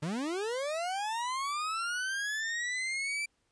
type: linear sweep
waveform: 40% pulse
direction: up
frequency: 140 to 2349 Hz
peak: -31 dBFS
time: 0.02-3.26 s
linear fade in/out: 10 ms
effects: pink hiss -75 dBFS RMS until 3.51 s + resampled to 22050 Hz